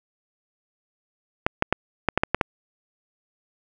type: clicks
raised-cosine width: 0.5 ms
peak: -3 dBFS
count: 8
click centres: 1.465 / 1.624 / 1.726 / 2.087 / 2.176 / 2.235 / 2.346 / 2.412 s
effects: none